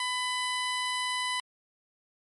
15% pulse tone, 1000 Hz, B5, 21 cents sharp, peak -22 dBFS, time 0-1.4 s, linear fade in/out 2 ms, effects MP3 48 kbps

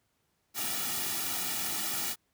white noise with comb filter, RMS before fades -33 dBFS, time 0.54-2.16 s, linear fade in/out 50 ms, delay 1.9 ms, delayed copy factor -0.8, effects pink hiss -75 dBFS RMS until 2.33 s + high-pass 60 Hz 12 dB/octave

